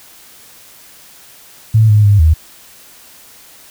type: tone with pitch steps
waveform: sine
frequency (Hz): 110.2 / 105.4 / 102 / 78.9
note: A2 / G#2 / G#2 / D#2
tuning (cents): +3 / +26 / -31 / +25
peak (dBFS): -5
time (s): 1.74-2.34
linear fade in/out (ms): 10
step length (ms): 150
effects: white hiss -41 dBFS RMS until 3.7 s